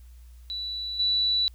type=tone with level steps; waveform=sine; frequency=3951 Hz; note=B7; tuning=in tune; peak=-30 / -21 dBFS; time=0.5-1.48 s; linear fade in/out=0 ms; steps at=0.99 s; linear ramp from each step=10 ms; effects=added 60 Hz sine -45 dBFS peak until 1.54 s + white hiss -64 dBFS RMS until 1.54 s